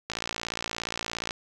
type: click train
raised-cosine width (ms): 0.2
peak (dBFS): -13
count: 70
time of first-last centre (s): 0.1-1.308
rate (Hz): 57.1
effects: none